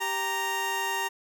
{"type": "tone pair together", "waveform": "20% pulse", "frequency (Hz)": [390.9, 929.7], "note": ["G4", "A#5"], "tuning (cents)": [-5, -5], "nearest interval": "octave + minor third", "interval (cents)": 1500, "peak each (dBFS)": [-30, -23], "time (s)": [0, 1.09], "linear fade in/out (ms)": 20, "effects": []}